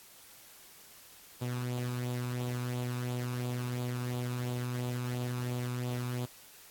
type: tone with flanger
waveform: sawtooth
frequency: 123.47 Hz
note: B2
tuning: in tune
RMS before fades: -35 dBFS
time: 1.41-6.26 s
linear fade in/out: 10 ms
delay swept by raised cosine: 0.26 to 0.81 ms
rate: 2.9 Hz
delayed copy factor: +0.55
effects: white hiss -55 dBFS RMS until 6.7 s + AAC 64 kbps